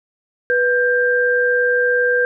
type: tone pair together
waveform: sine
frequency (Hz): 491.3 / 1587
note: B4 / G6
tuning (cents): -9 / +21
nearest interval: octave + minor sixth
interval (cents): 2030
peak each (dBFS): -16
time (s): 0.5-2.25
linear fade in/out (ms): 0
effects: none